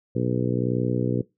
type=harmonic tone; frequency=61.5 Hz; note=B1; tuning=7 cents flat; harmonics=2 / 3 / 4 / 5 / 6 / 7 / 8; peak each=-26 / -28 / -29 / -30 / -31 / -31 / -32 dBFS; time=0.15-1.22 s; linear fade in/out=10 ms; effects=noise-tail reverb RT60 0.2 s tail -21 dB re dry